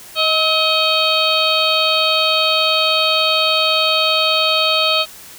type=harmonic tone with a mistuned harmonic; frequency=630 Hz; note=D#5; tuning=21 cents sharp; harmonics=1 / 2 / 4 / 5 / 6 / 7; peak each=-20 / -20 / -20 / -20 / -20 / -20 dBFS; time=0.15-5.06 s; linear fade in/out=50 ms; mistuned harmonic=2; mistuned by=+32 cents; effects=white hiss -38 dBFS RMS until 5.38 s